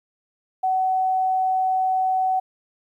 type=tone; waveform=sine; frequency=752 Hz; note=F#5; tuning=28 cents sharp; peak=-18 dBFS; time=0.63-2.4 s; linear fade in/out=10 ms; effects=10-bit